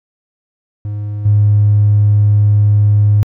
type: tone with level steps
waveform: triangle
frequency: 103.83 Hz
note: G#2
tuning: in tune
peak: -16 / -3 dBFS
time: 0.85-3.23 s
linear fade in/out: 0 ms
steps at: 1.25 s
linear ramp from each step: 10 ms
effects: tanh soft clip ceiling -4 dBFS